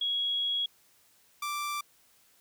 sine / sawtooth tone pair in turn, 3322 / 1174.5 Hz, G#7 / D6, 0 / 0 cents, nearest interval octave + tritone, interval 1800 cents, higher first, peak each -27 / -28 dBFS, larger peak first, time 0.01-0.66 / 1.42-1.81 s, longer first, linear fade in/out 5 ms, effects white hiss -64 dBFS RMS until 2.4 s

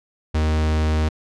45% pulse tone, 77.78 Hz, D#2, in tune, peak -17 dBFS, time 0.34-1.09 s, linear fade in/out 10 ms, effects low-pass 6000 Hz 12 dB/octave

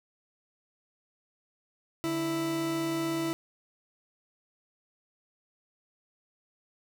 40% pulse tone pair together, 146.82 / 329.6 Hz, D3 / E4, 0 / 0 cents, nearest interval octave + major second, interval 1400 cents, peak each -38 / -28 dBFS, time 2.04-3.33 s, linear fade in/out 0 ms, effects none

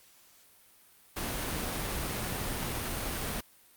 pink noise, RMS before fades -34 dBFS, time 1.16-3.41 s, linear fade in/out 10 ms, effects white hiss -60 dBFS RMS until 3.76 s + Opus 48 kbps

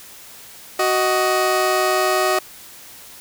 20% pulse tone pair together, 372.5 / 624 Hz, F#4 / D#5, +12 / +5 cents, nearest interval major sixth, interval 893 cents, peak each -14 dBFS, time 0.79-2.39 s, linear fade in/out 5 ms, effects white hiss -41 dBFS RMS until 3.2 s

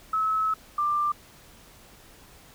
sine tone pair in turn, 1294 / 1186.3 Hz, E6 / D6, -32 / +17 cents, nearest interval major second, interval 151 cents, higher first, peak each -22 dBFS, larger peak neither, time 0.13-0.54 / 0.78-1.12 s, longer first, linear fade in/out 5 ms, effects pink hiss -52 dBFS RMS until 2.54 s

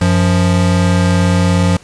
square tone pair together, 93.39 / 176.3 Hz, F#2 / F3, +17 / +17 cents, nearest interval major seventh, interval 1100 cents, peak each -13 dBFS, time 0.01-1.77 s, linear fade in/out 5 ms, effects pink hiss -42 dBFS RMS until 1.83 s + resampled to 22050 Hz

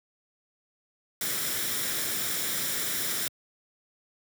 white noise with comb filter, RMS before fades -30 dBFS, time 1.21-3.28 s, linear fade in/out 2 ms, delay 0.55 ms, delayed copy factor +0.5, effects high-pass 100 Hz 12 dB/octave

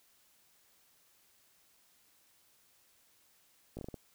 slowing click train, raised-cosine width 2 ms, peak -29 dBFS, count 6, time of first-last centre 3.77-3.942 s, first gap 18 ms, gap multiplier 1.33, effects white hiss -68 dBFS RMS until 4.14 s

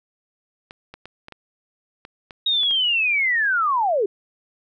clicks, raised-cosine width 0.3 ms, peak -22 dBFS, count 9, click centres 0.709 / 0.94 / 1.056 / 1.284 / 1.323 / 2.051 / 2.308 / 2.633 / 2.71 s
sine linear sweep, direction down, 3783 to 370 Hz, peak -17 dBFS, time 2.46-4.06 s, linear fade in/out 5 ms
effects none

